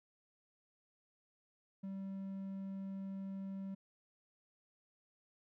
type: tone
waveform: triangle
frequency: 193.8 Hz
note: G3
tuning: 20 cents flat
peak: -39 dBFS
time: 1.83-3.75 s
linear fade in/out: 10 ms
effects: none